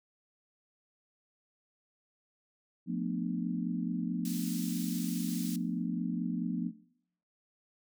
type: chord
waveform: sine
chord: B half-diminished seventh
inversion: second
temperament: just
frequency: 177.8 / 222.2 / 246.9 / 296.3 Hz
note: F3 / A3 / B3 / D4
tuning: +31 / +17 / 0 / +15 cents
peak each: -34 / -38 / -36 / -40 dBFS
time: 2.86-6.72 s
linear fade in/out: 50 ms
type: high-pass noise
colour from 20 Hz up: pink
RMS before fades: -44 dBFS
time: 4.25-5.56 s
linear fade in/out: 2 ms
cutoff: 4900 Hz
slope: 12 dB/octave
effects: noise-tail reverb RT60 0.7 s tail -20 dB re dry